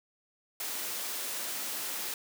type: high-pass noise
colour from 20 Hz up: white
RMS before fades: -36 dBFS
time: 0.6-2.14 s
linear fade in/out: 2 ms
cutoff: 240 Hz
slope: 12 dB/octave
effects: none